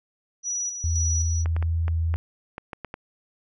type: tone with tremolo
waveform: sine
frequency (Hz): 5860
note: F#8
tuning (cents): -18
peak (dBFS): -25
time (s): 0.43-1.45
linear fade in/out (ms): 50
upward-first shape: square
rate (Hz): 1.9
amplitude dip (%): 50
type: tone with vibrato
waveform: sine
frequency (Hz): 82.41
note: E2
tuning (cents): 0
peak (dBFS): -21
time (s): 0.84-2.16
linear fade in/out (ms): 0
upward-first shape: sine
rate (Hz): 2.4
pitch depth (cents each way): 8
type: clicks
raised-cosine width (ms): 0.5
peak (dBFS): -19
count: 9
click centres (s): 1.459 / 1.565 / 1.626 / 1.881 / 2.141 / 2.581 / 2.732 / 2.847 / 2.941
effects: none